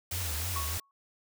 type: high-pass noise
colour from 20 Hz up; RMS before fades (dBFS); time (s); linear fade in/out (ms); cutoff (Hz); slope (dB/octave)
white; -36; 0.11-0.8; 5; 190; 48
type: tone with vibrato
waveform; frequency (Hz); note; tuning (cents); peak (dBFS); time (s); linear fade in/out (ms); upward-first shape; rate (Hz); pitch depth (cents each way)
sine; 82.41; E2; 0; -34; 0.12-0.78; 5; triangle; 3.3; 220
type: tone with exponential decay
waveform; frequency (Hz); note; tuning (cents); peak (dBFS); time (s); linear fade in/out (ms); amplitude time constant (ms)
sine; 1107; C#6; -3; -31; 0.56-0.91; 1; 76
effects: none